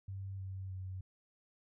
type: tone with pitch steps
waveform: sine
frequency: 96.9 / 95.29 / 93.71 Hz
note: G2 / G2 / F#2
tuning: -20 / -49 / +23 cents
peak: -40 dBFS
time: 0.08-1.01 s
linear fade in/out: 5 ms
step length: 310 ms
effects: none